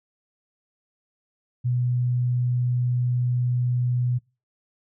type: tone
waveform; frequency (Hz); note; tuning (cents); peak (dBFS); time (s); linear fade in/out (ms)
sine; 123.47; B2; 0; -20; 1.64-4.19; 20
effects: noise-tail reverb RT60 0.3 s tail -25 dB re dry